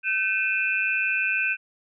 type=tone cluster; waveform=sine; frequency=1535 / 2449 / 2647 Hz; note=G6 / D#7 / E7; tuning=-37 / -28 / +7 cents; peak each=-26 dBFS; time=0.03-1.57 s; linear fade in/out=50 ms; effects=none